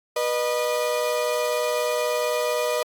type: tone pair together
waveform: 35% pulse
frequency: 487.9 / 612 Hz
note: B4 / D#5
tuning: -21 / -29 cents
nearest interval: major third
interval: 392 cents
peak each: -23 / -23 dBFS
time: 0.16-2.83 s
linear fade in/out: 5 ms
effects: AAC 64 kbps